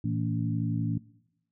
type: harmonic tone with a mistuned harmonic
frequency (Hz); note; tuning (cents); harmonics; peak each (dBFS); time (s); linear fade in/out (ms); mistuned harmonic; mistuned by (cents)
56.9; A#1; -41; 2 / 3 / 4 / 5; -30 / -32 / -33 / -34; 0.04-0.98; 5; 3; -56
effects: noise-tail reverb RT60 0.8 s tail -20 dB re dry